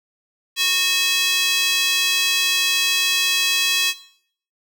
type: tone with high-pass filter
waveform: square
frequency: 366.8 Hz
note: F#4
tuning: 15 cents flat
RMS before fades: -19 dBFS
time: 0.56-3.94 s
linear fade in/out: 50 ms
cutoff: 3100 Hz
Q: 2.2
effects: noise-tail reverb RT60 0.6 s tail -18 dB re dry